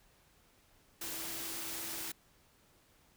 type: tone in noise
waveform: sine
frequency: 329.6 Hz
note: E4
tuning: in tune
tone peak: -52 dBFS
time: 1.01-2.12 s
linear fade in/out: 5 ms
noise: white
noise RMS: -41 dBFS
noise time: 1.01-2.12 s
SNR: -14 dB
effects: pink hiss -67 dBFS RMS until 3.16 s